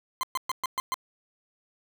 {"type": "tone bursts", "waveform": "40% pulse", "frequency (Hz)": 1040, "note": "C6", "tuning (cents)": -11, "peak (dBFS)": -25, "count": 6, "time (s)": [0.21, 0.942], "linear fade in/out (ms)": 0, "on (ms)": 22, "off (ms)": 120, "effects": []}